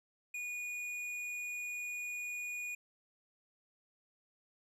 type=tone with hard clipping; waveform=sine; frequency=2454 Hz; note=D#7; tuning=25 cents flat; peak=-40 dBFS; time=0.34-2.75 s; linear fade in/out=5 ms; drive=8 dB; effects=none